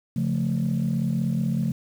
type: chord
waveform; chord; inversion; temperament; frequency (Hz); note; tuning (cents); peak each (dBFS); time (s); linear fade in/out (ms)
sine; Db augmented; none; equal; 138.59 / 174.61 / 220; Db3 / F3 / A3; 0 / 0 / 0; -25; 0.16-1.72; 5
effects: tanh soft clip ceiling -16 dBFS + 8-bit